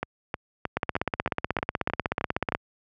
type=two click trains; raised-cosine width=0.5 ms; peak=-9 / -12 dBFS; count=30 / 9; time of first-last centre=0.77-2.549 / 0.03-2.522 s; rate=16.3 / 3.21 Hz; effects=high-pass 60 Hz 12 dB/octave